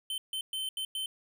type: tone bursts at uneven times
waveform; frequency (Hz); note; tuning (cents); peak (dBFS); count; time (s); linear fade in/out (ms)
square; 3082; G7; -30; -33; 5; 0.1-0.18 / 0.33-0.41 / 0.53-0.69 / 0.77-0.85 / 0.95-1.06; 2
effects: none